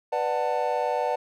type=chord; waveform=triangle; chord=B minor seventh; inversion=none; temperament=just; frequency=493.9 / 592.7 / 740.8 / 889 Hz; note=B4 / D5 / F#5 / A5; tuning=0 / +16 / +2 / +18 cents; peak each=-27 dBFS; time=0.12-1.16 s; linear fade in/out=10 ms; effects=none